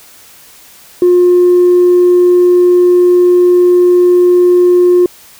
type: tone with tanh clipping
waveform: triangle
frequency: 356.5 Hz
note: F4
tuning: 36 cents sharp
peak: -4 dBFS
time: 1.02-5.06 s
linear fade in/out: 2 ms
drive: 5 dB
effects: white hiss -39 dBFS RMS until 5.39 s